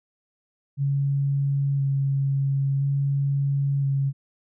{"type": "tone with vibrato", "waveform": "sine", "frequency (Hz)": 138.59, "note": "C#3", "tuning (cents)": 0, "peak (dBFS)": -20, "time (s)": [0.77, 4.13], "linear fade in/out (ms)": 50, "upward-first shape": "square", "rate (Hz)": 0.49, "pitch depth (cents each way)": 12, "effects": []}